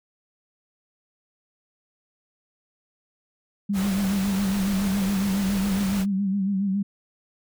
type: tone with vibrato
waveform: sine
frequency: 196 Hz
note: G3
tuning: in tune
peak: -21 dBFS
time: 3.69-6.83 s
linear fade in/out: 10 ms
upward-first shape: sine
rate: 7.2 Hz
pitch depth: 64 cents each way
type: noise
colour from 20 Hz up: pink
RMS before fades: -33 dBFS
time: 3.73-6.06 s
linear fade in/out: 50 ms
effects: none